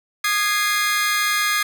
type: chord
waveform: sawtooth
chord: Ab major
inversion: second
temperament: equal with one note detuned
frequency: 1229.5 / 1661.2 / 2093 Hz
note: Eb6 / Ab6 / C7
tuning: -21 / 0 / 0 cents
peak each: -19 dBFS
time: 0.24-1.63 s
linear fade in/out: 5 ms
effects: none